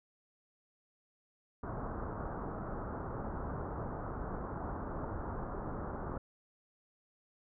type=low-pass noise; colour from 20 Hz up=pink; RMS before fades=-40 dBFS; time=1.63-6.18 s; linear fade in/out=5 ms; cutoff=1400 Hz; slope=48 dB/octave; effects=none